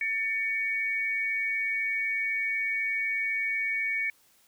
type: tone pair together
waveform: sine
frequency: 1783 / 2246 Hz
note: A6 / C#7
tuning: +22 / +22 cents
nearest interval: major third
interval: 400 cents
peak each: -34 / -27 dBFS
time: 0.01-4.1 s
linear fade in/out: 2 ms
effects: white hiss -63 dBFS RMS until 4.47 s